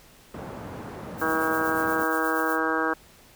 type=band-pass noise; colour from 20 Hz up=pink; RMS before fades=-38 dBFS; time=0.34-2.04 s; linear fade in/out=2 ms; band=110 to 1100 Hz; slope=12 dB/octave
type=noise with tremolo; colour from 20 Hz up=violet; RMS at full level=-37 dBFS; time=1.17-2.6 s; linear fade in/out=50 ms; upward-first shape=sine; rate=8.4 Hz; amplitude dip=55%
type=harmonic tone; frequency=160 Hz; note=D#3; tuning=49 cents sharp; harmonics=2 / 3 / 4 / 5 / 6 / 7 / 8 / 9 / 10; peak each=-29 / -30 / -35 / -34 / -33 / -31 / -31 / -33 / -29 dBFS; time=1.21-2.94 s; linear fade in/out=10 ms
effects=pink hiss -53 dBFS RMS until 3.35 s